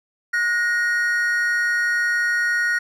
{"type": "tone pair together", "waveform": "triangle", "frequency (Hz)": [1451.1, 1873], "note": ["F#6", "A#6"], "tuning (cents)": [-34, 8], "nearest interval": "major third", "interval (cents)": 442, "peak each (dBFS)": -19, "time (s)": [0.33, 2.79], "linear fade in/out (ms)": 10, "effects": []}